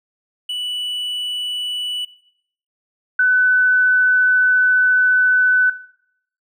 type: tone pair in turn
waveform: triangle / sine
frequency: 2960 / 1502.4 Hz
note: F#7 / F#6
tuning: 0 / +26 cents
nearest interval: octave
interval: 1174 cents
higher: first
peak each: -20 / -11 dBFS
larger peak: second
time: 0.49-2.05 / 3.19-5.7 s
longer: second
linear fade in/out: 5 ms
effects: noise-tail reverb RT60 0.7 s tail -18 dB re dry